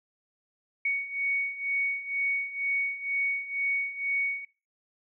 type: beating tone pair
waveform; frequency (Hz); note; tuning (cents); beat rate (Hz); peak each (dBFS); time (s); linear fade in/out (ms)
sine; 2230 / 2232.1; C#7 / C#7; +10 / +11; 2.1; -32 / -28; 0.85-4.45; 5
effects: noise-tail reverb RT60 0.3 s tail -17 dB re dry